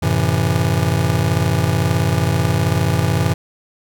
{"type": "chord", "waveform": "square", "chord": "F# half-diminished seventh", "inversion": "none", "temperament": "just", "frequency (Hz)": [92.5, 111, 133.2, 166.5], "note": ["F#2", "A2", "C3", "E3"], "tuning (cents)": [0, 16, 31, 18], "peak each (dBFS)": -21, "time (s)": [0.02, 3.34], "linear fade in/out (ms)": 10, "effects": []}